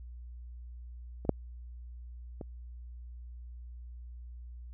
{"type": "clicks", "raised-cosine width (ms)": 2, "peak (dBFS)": [-28, -11, -26], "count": 3, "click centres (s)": [1.251, 1.293, 2.412], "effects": ["added 60 Hz sine -43 dBFS peak until 4.73 s"]}